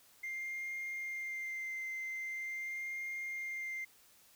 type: tone with vibrato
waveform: sine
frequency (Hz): 2098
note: C7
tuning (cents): +4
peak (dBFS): -36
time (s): 0.23-3.85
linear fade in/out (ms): 10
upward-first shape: sine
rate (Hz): 0.43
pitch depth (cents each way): 16
effects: tanh soft clip ceiling -36 dBFS + white hiss -64 dBFS RMS until 4.35 s